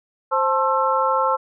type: tone cluster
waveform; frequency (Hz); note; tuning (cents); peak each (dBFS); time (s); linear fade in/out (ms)
sine; 526 / 878 / 1067 / 1334; C5 / A5 / C6 / E6; +9 / -4 / +34 / +20; -22; 0.31-1.37; 20
effects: none